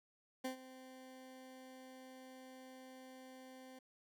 20% pulse tone with ADSR envelope, 259.3 Hz, C4, 15 cents flat, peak -33 dBFS, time 0.44-3.79 s, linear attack 10 ms, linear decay 110 ms, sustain -16 dB, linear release 5 ms, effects none

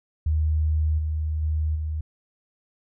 sine tone with level steps, 77.5 Hz, D#2, 6 cents flat, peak -19 / -23 / -21 / -25 dBFS, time 0.26-2.01 s, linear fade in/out 5 ms, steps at 0.98 / 1.42 / 1.75 s, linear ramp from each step 10 ms, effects none

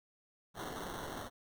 violet noise with sample-and-hold, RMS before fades -43 dBFS, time 0.54-1.3 s, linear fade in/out 50 ms, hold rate 2450 Hz, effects none

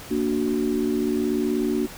sine chord, Bb augmented, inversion none, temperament equal, 233.1 / 293.7 / 370 Hz, Bb3 / D4 / F#4, 0 / 0 / 0 cents, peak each -25 dBFS, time 0.1-1.87 s, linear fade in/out 20 ms, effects pink hiss -40 dBFS RMS until 1.97 s

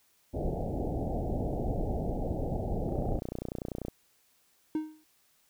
pink low-pass noise, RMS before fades -32 dBFS, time 0.33-3.2 s, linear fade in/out 20 ms, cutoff 800 Hz, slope 96 dB/octave
click train, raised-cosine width 2 ms, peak -22 dBFS, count 31, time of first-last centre 2.89-3.883 s, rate 30.2 Hz
triangle tone with exponential decay, 310.7 Hz, D#4, 2 cents flat, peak -23 dBFS, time 4.75-5.04 s, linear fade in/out 2 ms, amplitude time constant 61 ms
effects white hiss -68 dBFS RMS until 5.49 s

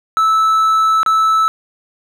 triangle tone with dropouts, 1310 Hz, E6, 11 cents flat, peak -8 dBFS, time 0.17-1.48 s, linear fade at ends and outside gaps 0 ms, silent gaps 1.031-1.062 s, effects none

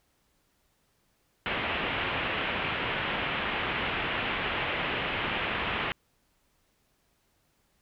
white low-pass noise, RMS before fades -31 dBFS, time 1.46-5.92 s, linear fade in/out 0 ms, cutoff 3100 Hz, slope 48 dB/octave, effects pink hiss -71 dBFS RMS until 7.81 s

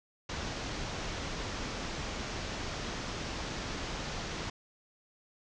pink low-pass noise, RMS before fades -38 dBFS, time 0.29-4.5 s, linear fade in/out 5 ms, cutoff 6700 Hz, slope 48 dB/octave, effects none

